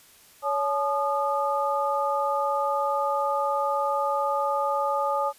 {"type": "tone cluster", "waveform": "sine", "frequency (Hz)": [561, 858, 1222], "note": ["C#5", "A5", "D#6"], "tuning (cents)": [21, -44, -32], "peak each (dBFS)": -27, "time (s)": [0.42, 5.33], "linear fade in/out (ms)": 50, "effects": ["white hiss -54 dBFS RMS until 5.38 s", "resampled to 32000 Hz"]}